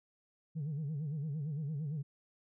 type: tone with vibrato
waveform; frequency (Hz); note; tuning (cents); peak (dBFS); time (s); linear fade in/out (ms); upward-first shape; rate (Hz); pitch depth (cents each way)
sine; 149.3; D3; +29; -33; 0.55-2.03; 20; sine; 8.8; 140
effects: tanh soft clip ceiling -33 dBFS